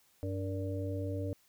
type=harmonic tone with a mistuned harmonic; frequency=97 Hz; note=G2; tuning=18 cents flat; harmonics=1 / 3 / 5 / 6; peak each=-35 / -40 / -42 / -43 dBFS; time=0.23-1.33 s; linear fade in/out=0 ms; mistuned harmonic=5; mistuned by=-61 cents; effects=white hiss -68 dBFS RMS until 1.48 s